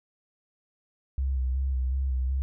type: tone with vibrato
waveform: sine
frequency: 65.41 Hz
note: C2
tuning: in tune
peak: -24 dBFS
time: 1.18-2.42 s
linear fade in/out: 0 ms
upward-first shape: square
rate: 2.7 Hz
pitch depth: 37 cents each way
effects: none